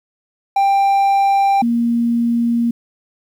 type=tone pair in turn; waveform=triangle / sine; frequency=790 / 234.9 Hz; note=G5 / A#3; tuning=+13 / +13 cents; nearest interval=octave + major sixth; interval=2100 cents; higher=first; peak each=-9 / -13 dBFS; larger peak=first; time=0.56-1.62 / 1.62-2.71 s; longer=second; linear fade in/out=5 ms; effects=8-bit